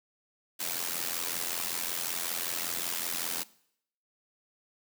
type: noise with amplitude modulation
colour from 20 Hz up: white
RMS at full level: -30 dBFS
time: 0.59-3.44 s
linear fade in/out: 20 ms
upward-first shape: sine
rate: 85.3 Hz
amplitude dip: 80%
effects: noise-tail reverb RT60 0.7 s tail -21 dB re dry + high-pass 150 Hz 12 dB/octave